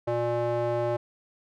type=tone with band-pass filter; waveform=square; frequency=119.1 Hz; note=A#2; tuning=38 cents sharp; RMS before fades=-27 dBFS; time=0.07-0.97 s; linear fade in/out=10 ms; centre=580 Hz; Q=2; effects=none